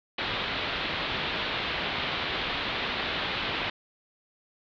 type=low-pass noise; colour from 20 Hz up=white; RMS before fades=-31 dBFS; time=0.18-3.7 s; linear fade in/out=5 ms; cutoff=3900 Hz; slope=48 dB/octave; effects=none